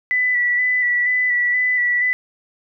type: tone with vibrato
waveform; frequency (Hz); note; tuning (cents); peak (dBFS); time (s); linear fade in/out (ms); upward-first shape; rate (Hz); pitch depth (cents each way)
sine; 1975.5; B6; 0; -15; 0.11-2.13; 0; square; 2.1; 20
effects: none